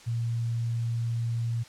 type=tone; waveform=sine; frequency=116.54 Hz; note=A#2; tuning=in tune; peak=-26 dBFS; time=0.06-1.64 s; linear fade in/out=20 ms; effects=white hiss -51 dBFS RMS until 1.68 s + low-pass 7000 Hz 12 dB/octave